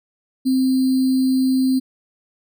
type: tone with sample-and-hold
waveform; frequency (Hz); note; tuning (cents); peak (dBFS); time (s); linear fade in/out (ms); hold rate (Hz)
sine; 261.1; C4; -3; -14; 0.45-1.8; 20; 4410
effects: none